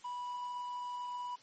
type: tone with quantisation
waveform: triangle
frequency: 982 Hz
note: B5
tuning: 10 cents flat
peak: -36 dBFS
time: 0.04-1.36 s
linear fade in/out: 10 ms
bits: 10
effects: white hiss -61 dBFS RMS until 1.42 s + MP3 32 kbps